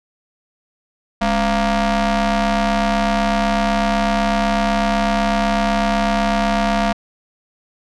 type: ring-modulated tone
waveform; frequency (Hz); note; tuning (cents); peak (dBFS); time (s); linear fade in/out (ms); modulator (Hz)
sawtooth; 240; B3; -49; -8; 1.21-6.93; 10; 446
effects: low-pass 5000 Hz 12 dB/octave